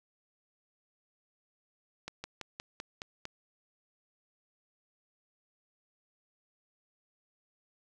slowing click train, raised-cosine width 0.2 ms, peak -22 dBFS, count 7, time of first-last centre 2.08-3.254 s, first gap 160 ms, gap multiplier 1.08, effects none

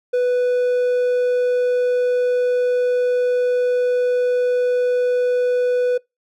triangle tone, 495 Hz, B4, 4 cents sharp, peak -13 dBFS, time 0.13-5.98 s, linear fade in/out 10 ms, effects noise-tail reverb RT60 0.2 s tail -25 dB re dry

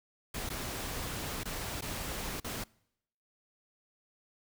pink noise with dropouts, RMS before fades -38 dBFS, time 0.34-2.64 s, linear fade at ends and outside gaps 5 ms, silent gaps 0.492-0.5 / 1.435-1.454 / 1.81-1.821 / 2.401-2.444 s, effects noise-tail reverb RT60 0.8 s tail -25 dB re dry

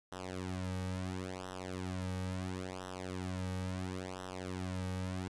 sawtooth tone with flanger, 92.5 Hz, F#2, in tune, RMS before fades -40 dBFS, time 0.12-5.28 s, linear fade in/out 0 ms, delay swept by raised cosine 0.43 to 2.93 ms, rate 0.73 Hz, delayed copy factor -1, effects resampled to 22050 Hz + 10-bit

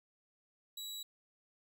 sawtooth tone, 3900 Hz, B7, 23 cents flat, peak -39 dBFS, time 0.77-1.03 s, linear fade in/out 5 ms, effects none

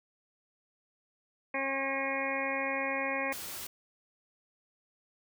harmonic tone, 271.3 Hz, C#4, 37 cents flat, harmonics 1 / 2 / 3 / 4 / 6 / 7 / 8 / 9, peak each -40 / -36 / -40 / -39 / -42 / -38 / -37 / -39 dBFS, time 1.54-3.33 s, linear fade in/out 5 ms
white noise, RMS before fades -41 dBFS, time 3.32-3.67 s, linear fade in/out 5 ms
effects none

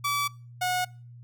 sawtooth tone pair in turn, 1151 / 728 Hz, D6 / F#5, -35 / -28 cents, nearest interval minor sixth, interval 793 cents, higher first, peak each -21 / -21 dBFS, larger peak neither, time 0.04-0.28 / 0.61-0.85 s, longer neither, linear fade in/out 10 ms, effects noise-tail reverb RT60 0.4 s tail -25 dB re dry + added 120 Hz sine -44 dBFS peak until 1.23 s

